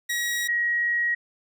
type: tone pair in turn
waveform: sawtooth / sine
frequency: 1906 / 1898.5 Hz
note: A#6 / A#6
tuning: +38 / +31 cents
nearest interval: unison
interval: 7 cents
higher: first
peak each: -21 dBFS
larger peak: neither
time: 0.09-0.48 / 0.48-1.15 s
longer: second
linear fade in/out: 10 ms
effects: none